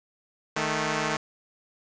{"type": "tone pair together", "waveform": "5% pulse", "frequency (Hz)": [154.53, 218.7], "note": ["D#3", "A3"], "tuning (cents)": [-12, -10], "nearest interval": "tritone", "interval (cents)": 602, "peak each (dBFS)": -17, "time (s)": [0.56, 1.17], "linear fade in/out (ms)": 5, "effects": ["resampled to 16000 Hz", "7-bit"]}